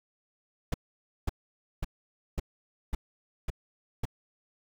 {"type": "noise bursts", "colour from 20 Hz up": "brown", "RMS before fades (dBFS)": -28, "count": 7, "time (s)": [0.72, 4.054], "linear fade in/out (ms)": 5, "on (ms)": 22, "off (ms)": 530, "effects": []}